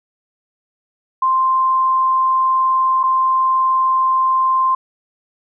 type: tone with dropouts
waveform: sine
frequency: 1046.5 Hz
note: C6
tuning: in tune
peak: -12 dBFS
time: 1.22-4.75 s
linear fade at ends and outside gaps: 5 ms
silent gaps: 3.032-3.036 s
effects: none